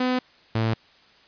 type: tone pair in turn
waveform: sawtooth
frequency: 252.9 / 112.36 Hz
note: B3 / A2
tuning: +41 / +37 cents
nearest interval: octave + major second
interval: 1404 cents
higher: first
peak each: -17 / -17 dBFS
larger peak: neither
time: 0-0.19 / 0.55-0.74 s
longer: neither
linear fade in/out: 5 ms
effects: white hiss -55 dBFS RMS until 1.27 s + resampled to 11025 Hz